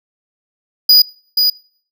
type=tone with echo; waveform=square; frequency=4926 Hz; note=D#8; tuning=18 cents flat; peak=-5 dBFS; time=0.89-1.02 s; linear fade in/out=5 ms; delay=480 ms; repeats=1; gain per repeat=-5 dB; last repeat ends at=1.5 s; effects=noise-tail reverb RT60 0.5 s tail -24 dB re dry